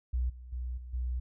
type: tone with level steps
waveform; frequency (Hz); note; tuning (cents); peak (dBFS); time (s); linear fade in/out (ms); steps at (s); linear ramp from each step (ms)
sine; 61.8; B1; +2; -27 / -44 / -33 / -41 / -30; 0.13-1.2; 10; 0.29 / 0.52 / 0.77 / 0.93; 10
effects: none